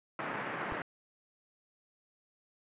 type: band-pass noise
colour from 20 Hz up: white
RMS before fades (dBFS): -38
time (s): 0.19-0.82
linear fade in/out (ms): 2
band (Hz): 130 to 1900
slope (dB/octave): 24
type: click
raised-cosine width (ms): 3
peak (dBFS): -26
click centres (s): 0.723
effects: resampled to 8000 Hz